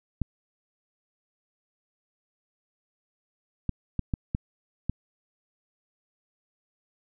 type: clicks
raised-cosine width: 5 ms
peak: -14 dBFS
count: 6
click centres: 0.217 / 3.693 / 3.993 / 4.138 / 4.349 / 4.896 s
effects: none